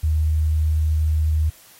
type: tone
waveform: sine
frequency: 77.78 Hz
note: D#2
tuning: in tune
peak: -16 dBFS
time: 0.03-1.5 s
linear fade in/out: 10 ms
effects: white hiss -49 dBFS RMS until 1.79 s + AAC 48 kbps